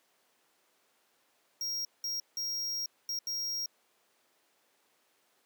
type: tone bursts at uneven times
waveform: square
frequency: 5600 Hz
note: F8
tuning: 4 cents sharp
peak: -33 dBFS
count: 5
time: 1.61-1.85 / 2.04-2.2 / 2.37-2.86 / 3.09-3.19 / 3.27-3.66 s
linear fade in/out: 2 ms
effects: pink hiss -70 dBFS RMS until 5.45 s + high-pass 400 Hz 12 dB/octave